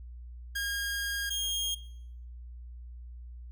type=tone pair in turn; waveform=sawtooth; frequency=1625 / 3241 Hz; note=G#6 / G#7; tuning=-38 / -43 cents; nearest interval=octave; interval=1195 cents; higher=second; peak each=-27 dBFS; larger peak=neither; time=0.55-1.3 / 1.3-1.75 s; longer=first; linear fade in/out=10 ms; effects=noise-tail reverb RT60 0.7 s tail -18 dB re dry + added 60 Hz sine -42 dBFS peak until 3.51 s